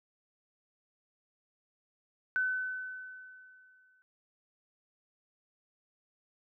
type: tone with exponential decay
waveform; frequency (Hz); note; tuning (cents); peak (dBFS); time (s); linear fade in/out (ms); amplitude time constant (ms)
sine; 1512; F#6; +37; -26; 2.36-4.02; 0; 360
effects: none